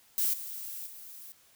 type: noise with level steps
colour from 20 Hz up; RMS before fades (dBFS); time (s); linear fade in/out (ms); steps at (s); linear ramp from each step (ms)
violet; -28 / -40 / -47; 0.18-1.32; 0; 0.33 / 0.86; 10
effects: white hiss -62 dBFS RMS until 1.55 s